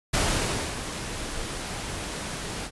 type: noise with ADSR envelope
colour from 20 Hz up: pink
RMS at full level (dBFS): -23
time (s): 0.13-2.71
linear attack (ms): 11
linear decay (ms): 610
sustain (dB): -10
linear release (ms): 60
effects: resampled to 24000 Hz